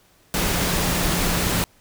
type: tone in noise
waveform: sine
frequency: 174.7 Hz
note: F3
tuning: 1 cent sharp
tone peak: -28 dBFS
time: 0.34-1.64 s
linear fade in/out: 0 ms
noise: pink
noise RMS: -22 dBFS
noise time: 0.34-1.64 s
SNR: -9 dB
effects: pink hiss -57 dBFS RMS until 1.8 s